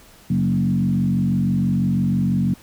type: tone with frequency modulation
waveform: sine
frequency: 185 Hz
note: F#3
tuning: in tune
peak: -16 dBFS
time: 0.3-2.54 s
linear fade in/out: 5 ms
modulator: 46.1 Hz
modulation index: 1.3
effects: pink hiss -48 dBFS RMS until 2.62 s